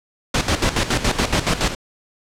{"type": "noise with tremolo", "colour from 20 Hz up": "pink", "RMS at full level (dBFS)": -17, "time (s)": [0.34, 1.75], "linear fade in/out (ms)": 5, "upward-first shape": "square", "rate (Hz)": 7.1, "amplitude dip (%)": 70, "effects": ["low-pass 7000 Hz 12 dB/octave"]}